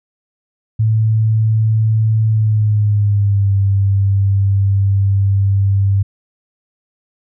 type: tone with pitch glide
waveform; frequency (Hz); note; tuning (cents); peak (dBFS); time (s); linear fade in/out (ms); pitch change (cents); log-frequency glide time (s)
sine; 110 to 98.57; A2 to G2; 0 to +10; -10; 0.79-6.03; 10; -190; 2.27-3.53
effects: none